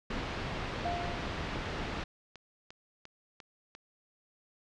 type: low-pass noise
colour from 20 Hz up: pink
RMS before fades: -37 dBFS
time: 0.1-2.04 s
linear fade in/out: 5 ms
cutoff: 3600 Hz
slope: 12 dB/octave
type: tone with exponential decay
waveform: sine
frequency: 698.5 Hz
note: F5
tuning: in tune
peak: -30 dBFS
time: 0.85-1.68 s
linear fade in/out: 5 ms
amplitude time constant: 180 ms
type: click train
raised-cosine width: 0.2 ms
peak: -30 dBFS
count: 7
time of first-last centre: 1.66-3.751 s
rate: 2.87 Hz
effects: low-pass 6000 Hz 12 dB/octave